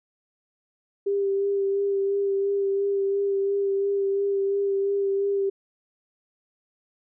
sine tone with vibrato, 396.4 Hz, G4, 19 cents sharp, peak -21 dBFS, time 1.06-5.5 s, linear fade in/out 10 ms, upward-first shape sine, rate 2.9 Hz, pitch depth 19 cents each way, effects none

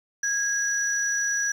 sine tone pair together, 1646 / 5866 Hz, G#6 / F#8, -16 / -16 cents, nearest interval octave + minor seventh, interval 2200 cents, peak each -25 / -26 dBFS, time 0.23-1.52 s, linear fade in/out 5 ms, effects 8-bit

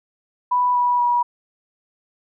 sine tone with pitch steps, 987.8 / 977 / 966.4 Hz, B5 / B5 / B5, 0 / -19 / -38 cents, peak -15 dBFS, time 0.51-1.23 s, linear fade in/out 10 ms, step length 240 ms, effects none

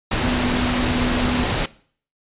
sine tone in noise, 246.9 Hz, B3, in tune, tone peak -21 dBFS, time 0.23-1.44 s, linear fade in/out 5 ms, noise pink, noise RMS -21 dBFS, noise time 0.11-1.66 s, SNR -3 dB, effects noise-tail reverb RT60 0.5 s tail -20 dB re dry + resampled to 8000 Hz

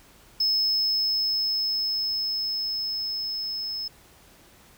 triangle tone with level ramp, 5200 Hz, E8, 24 cents flat, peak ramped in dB -19 to -28 dBFS, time 0.4-3.88 s, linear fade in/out 5 ms, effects pink hiss -54 dBFS RMS until 4.77 s

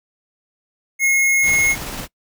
square tone, 2163 Hz, C#7, 43 cents flat, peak -14 dBFS, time 0.99-1.76 s, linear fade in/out 50 ms
pink noise with tremolo, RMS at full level -28 dBFS, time 1.42-2.08 s, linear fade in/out 50 ms, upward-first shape square, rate 18 Hz, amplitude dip 25%
effects noise-tail reverb RT60 0.1 s tail -23 dB re dry

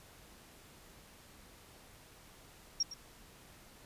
sine tone with echo, 5588 Hz, F8, in tune, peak -28 dBFS, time 2.8-2.83 s, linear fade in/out 5 ms, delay 110 ms, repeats 1, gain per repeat -14 dB, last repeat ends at 2.94 s, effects pink hiss -58 dBFS RMS until 3.85 s + resampled to 32000 Hz

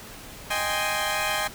15% pulse chord, Ab major seventh, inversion second, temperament equal, 622.3 / 784 / 830.6 / 1046.5 Hz, Eb5 / G5 / Ab5 / C6, 0 / 0 / 0 / 0 cents, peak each -23 / -24 / -23 / -25 dBFS, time 0.5-1.48 s, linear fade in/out 10 ms, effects pink hiss -42 dBFS RMS until 1.54 s

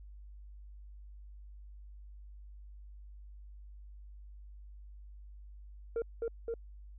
sine tone with echo, 461.3 Hz, A#4, 18 cents flat, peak -28 dBFS, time 5.96-6.02 s, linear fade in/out 2 ms, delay 260 ms, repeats 2, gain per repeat -2 dB, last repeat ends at 6.54 s, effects tanh soft clip ceiling -30 dBFS + added 50 Hz sine -48 dBFS peak until 6.98 s

